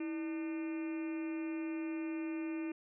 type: harmonic tone with a mistuned harmonic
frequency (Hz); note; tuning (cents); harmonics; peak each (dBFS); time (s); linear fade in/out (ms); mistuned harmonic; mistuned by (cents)
301.5; D4; +46; 1 / 2 / 3 / 4 / 5 / 6 / 7 / 8 / 9; -36 / -53 / -57 / -58 / -59 / -59 / -58 / -53 / -58; 0-2.72; 5; 1; +120
effects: none